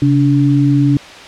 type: tone pair together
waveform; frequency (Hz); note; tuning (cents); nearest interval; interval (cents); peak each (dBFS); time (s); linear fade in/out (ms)
sine; 135.8 / 287.8; C#3 / D4; -35 / -35; octave + minor second; 1300; -11; 0.02-0.97; 2
effects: white hiss -33 dBFS RMS until 1.27 s + low-pass 4000 Hz 12 dB/octave